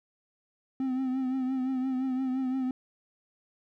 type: tone with vibrato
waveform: triangle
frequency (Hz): 260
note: C4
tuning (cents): -11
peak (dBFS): -25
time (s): 0.8-2.71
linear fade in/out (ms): 2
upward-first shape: triangle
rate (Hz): 5.8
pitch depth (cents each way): 52
effects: none